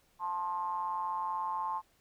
triangle ring-modulated tone, 91.9 Hz, F#2, 11 cents flat, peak -27 dBFS, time 0.19-1.82 s, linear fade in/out 50 ms, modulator 969 Hz, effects pink hiss -69 dBFS RMS until 2 s

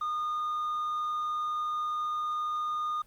triangle tone with hard clipping, 1223 Hz, D#6, 30 cents flat, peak -28 dBFS, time 0.01-3.02 s, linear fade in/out 5 ms, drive 1 dB, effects pink hiss -63 dBFS RMS until 3.06 s + Opus 48 kbps

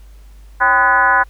sine tone with frequency modulation, 1244.5 Hz, D#6, in tune, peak -9 dBFS, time 0.6-1.24 s, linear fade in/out 20 ms, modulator 232 Hz, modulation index 2, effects added 50 Hz sine -37 dBFS peak until 1.29 s + pink hiss -54 dBFS RMS until 1.29 s

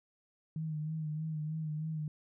sine tone with vibrato, 155.56 Hz, D#3, in tune, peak -34 dBFS, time 0.56-2.08 s, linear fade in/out 2 ms, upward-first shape sine, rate 3.2 Hz, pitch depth 42 cents each way, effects none

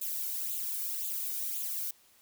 violet noise with flanger, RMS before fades -35 dBFS, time 0.01-1.91 s, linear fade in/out 5 ms, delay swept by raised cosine 0.27 to 1.37 ms, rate 1.9 Hz, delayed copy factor +0.65, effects white hiss -63 dBFS RMS until 2.21 s

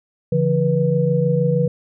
sine tone cluster, 143.1 / 169.5 / 487.3 Hz, D3 / E3 / B4, -45 / +49 / -23 cents, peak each -19 dBFS, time 0.32-1.68 s, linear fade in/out 5 ms, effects none

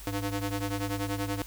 sawtooth ring-modulated tone, 200 Hz, G3, 35 cents sharp, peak -23 dBFS, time 0.07-1.42 s, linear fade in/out 2 ms, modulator 94.8 Hz, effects added 50 Hz sine -44 dBFS peak until 1.46 s + white hiss -48 dBFS RMS until 1.46 s

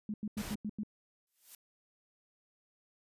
sine tone bursts, 211 Hz, G#3, 28 cents sharp, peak -34 dBFS, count 6, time 0.09-0.834 s, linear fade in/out 2 ms, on 49 ms, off 90 ms
pink noise, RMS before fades -43 dBFS, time 0.37-0.55 s, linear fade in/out 10 ms
blue noise with exponential growth, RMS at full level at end -47 dBFS, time 1.27-1.55 s, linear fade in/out 2 ms, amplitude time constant 59 ms
effects resampled to 32000 Hz

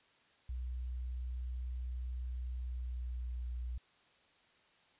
sine tone with pitch glide, 62 to 60.83 Hz, B1 to B1, +7 to -26 cents, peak -37 dBFS, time 0.49-3.78 s, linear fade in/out 5 ms, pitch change -33 cents, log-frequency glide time 2.53-3.42 s, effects white hiss -68 dBFS RMS until 4.99 s + resampled to 8000 Hz

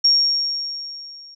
sine tone with level ramp, 5550 Hz, F8, 12 cents flat, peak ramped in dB -10 to -40 dBFS, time 0.04-1.35 s, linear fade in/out 10 ms, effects none

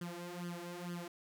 sawtooth tone with flanger, 174.61 Hz, F3, in tune, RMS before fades -44 dBFS, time 0.01-1.08 s, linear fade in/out 5 ms, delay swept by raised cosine 0.62 to 3.82 ms, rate 2.2 Hz, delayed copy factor +0.85, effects none

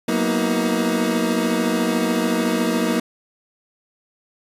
30% pulse chord, B major seventh, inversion second, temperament equal with one note detuned, 185 / 233.1 / 246.9 / 318.6 Hz, F#3 / A#3 / B3 / D#4, 0 / 0 / 0 / +41 cents, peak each -23 / -19 / -23 / -21 dBFS, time 0.08-3 s, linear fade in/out 5 ms, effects resampled to 32000 Hz

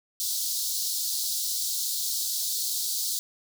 pink high-pass noise, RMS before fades -29 dBFS, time 0.2-3.19 s, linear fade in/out 0 ms, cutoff 3900 Hz, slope 48 dB/octave, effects none

